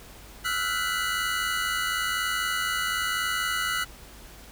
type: tone cluster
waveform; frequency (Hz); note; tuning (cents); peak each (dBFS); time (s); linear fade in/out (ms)
square; 1312 / 1416 / 1497 / 1992 / 2928; E6 / F6 / F#6 / B6 / F#7; -9 / +23 / +20 / +14 / -19; -33 / -33 / -33 / -33 / -33; 0.44-3.85; 20
effects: added 50 Hz sine -48 dBFS peak until 4.51 s + pink hiss -48 dBFS RMS until 4.51 s